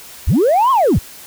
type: linear two-way sweep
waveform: sine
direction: up then down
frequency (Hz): 38.89 to 1100 to 38.89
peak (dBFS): -8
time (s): 0.27-0.99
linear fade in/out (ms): 10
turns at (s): 0.71
effects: tanh soft clip ceiling -7 dBFS + white hiss -37 dBFS RMS until 1.26 s